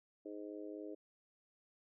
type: harmonic tone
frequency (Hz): 103.83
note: G#2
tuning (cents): 0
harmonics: 3 / 4 / 5 / 6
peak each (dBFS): -47 / -49 / -52 / -55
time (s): 0.25-0.95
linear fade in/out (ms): 10
effects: none